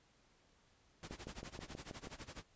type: noise with tremolo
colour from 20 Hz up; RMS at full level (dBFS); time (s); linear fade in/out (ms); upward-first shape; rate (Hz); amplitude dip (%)
pink; -48; 1.03-2.43; 0; sine; 12; 90
type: click train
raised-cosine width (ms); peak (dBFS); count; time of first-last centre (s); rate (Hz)
2; -33; 7; 1.11-2.072; 6.24
effects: pink hiss -71 dBFS RMS until 2.55 s + resampled to 16000 Hz